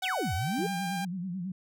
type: tone with pitch glide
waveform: sawtooth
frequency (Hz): 749 to 798.1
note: F#5 to G5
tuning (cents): +21 to +31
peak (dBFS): -29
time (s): 0.02-1.05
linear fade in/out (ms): 5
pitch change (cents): +110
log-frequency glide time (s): 0.29-0.68
type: exponential two-way sweep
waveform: sine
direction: down then up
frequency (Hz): 3968 to 77.78 to 459.1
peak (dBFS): -29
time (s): 0.03-0.67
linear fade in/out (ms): 10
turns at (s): 0.34
type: tone with vibrato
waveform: sine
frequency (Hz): 182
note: F#3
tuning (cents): -28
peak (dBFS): -32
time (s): 0.58-1.52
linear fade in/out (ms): 5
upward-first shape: sine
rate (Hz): 9.2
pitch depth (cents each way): 110
effects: none